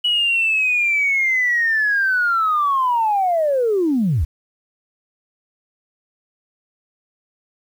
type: linear sweep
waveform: sine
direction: down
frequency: 2944 to 58.27 Hz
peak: -14 dBFS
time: 0.04-4.25 s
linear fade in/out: 10 ms
effects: tanh soft clip ceiling -10 dBFS + 8-bit